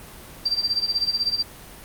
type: tone with tremolo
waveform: sine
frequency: 4699 Hz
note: D8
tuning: in tune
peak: -17 dBFS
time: 0.45-1.43 s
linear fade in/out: 10 ms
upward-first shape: sine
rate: 16 Hz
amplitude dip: 85%
effects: pink hiss -42 dBFS RMS until 1.84 s + Opus 32 kbps